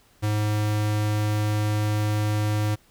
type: tone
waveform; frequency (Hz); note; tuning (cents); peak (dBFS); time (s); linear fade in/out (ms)
square; 105.7; G#2; +31; -22; 0.22-2.76; 20
effects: pink hiss -59 dBFS RMS until 2.9 s